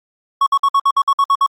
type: tone bursts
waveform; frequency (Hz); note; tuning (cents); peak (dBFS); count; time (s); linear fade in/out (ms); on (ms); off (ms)
triangle; 1108.7; C#6; 0; -8; 10; 0.41-1.464; 5; 55; 56
effects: Opus 48 kbps